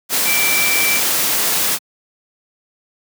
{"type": "tone in noise", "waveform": "sine", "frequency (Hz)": 2336, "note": "D7", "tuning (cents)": -10, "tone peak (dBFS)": -17, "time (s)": [0.24, 1.01], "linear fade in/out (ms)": 50, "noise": "white", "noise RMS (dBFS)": -17, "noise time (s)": [0.09, 1.79], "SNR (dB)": -3, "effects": ["high-pass 150 Hz 12 dB/octave"]}